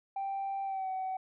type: tone with pitch glide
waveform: sine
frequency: 784 to 755.5 Hz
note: G5 to F#5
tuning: 0 to +36 cents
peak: -31 dBFS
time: 0.16-1.17 s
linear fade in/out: 5 ms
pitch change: -64 cents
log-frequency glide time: 0.64-0.89 s
effects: tanh soft clip ceiling -30 dBFS